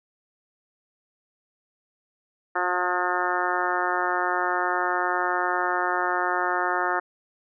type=harmonic tone; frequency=179.5 Hz; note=F3; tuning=48 cents sharp; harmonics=2 / 3 / 4 / 5 / 6 / 7 / 8 / 9 / 10; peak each=-31 / -35 / -29 / -30 / -32 / -29 / -30 / -34 / -32 dBFS; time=2.55-7 s; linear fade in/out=10 ms; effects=none